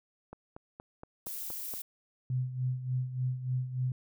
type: click train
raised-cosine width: 1 ms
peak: -30 dBFS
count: 7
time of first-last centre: 0.33-1.738 s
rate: 4.26 Hz
type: noise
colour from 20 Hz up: violet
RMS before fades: -39 dBFS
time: 1.26-1.82 s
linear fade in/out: 5 ms
type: tone with tremolo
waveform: sine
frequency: 127.5 Hz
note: C3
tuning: 44 cents flat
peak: -27 dBFS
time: 2.3-3.92 s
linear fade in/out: 2 ms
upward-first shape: sine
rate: 3.4 Hz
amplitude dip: 70%
effects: none